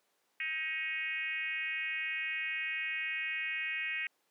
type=tone with frequency modulation; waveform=sine; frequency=2201 Hz; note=C#7; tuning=13 cents flat; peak=-33 dBFS; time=0.4-4.07 s; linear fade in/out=2 ms; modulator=306 Hz; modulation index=1.5; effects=pink hiss -75 dBFS RMS until 4.3 s + high-pass 400 Hz 12 dB/octave